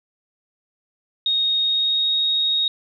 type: tone with pitch glide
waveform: sine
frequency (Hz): 3729 to 3753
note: A#7 to A#7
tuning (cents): 0 to +11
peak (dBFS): -17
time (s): 1.26-2.68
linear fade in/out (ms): 2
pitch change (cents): +11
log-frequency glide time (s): 1.62-2.13
effects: none